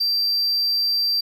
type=tone; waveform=triangle; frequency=4699 Hz; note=D8; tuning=in tune; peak=-17 dBFS; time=0-1.21 s; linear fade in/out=10 ms; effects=none